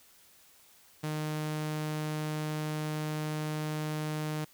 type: tone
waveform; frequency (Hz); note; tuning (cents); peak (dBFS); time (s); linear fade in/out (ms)
sawtooth; 153.4; D#3; -24; -28; 1.03-4.45; 10
effects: white hiss -60 dBFS RMS until 4.53 s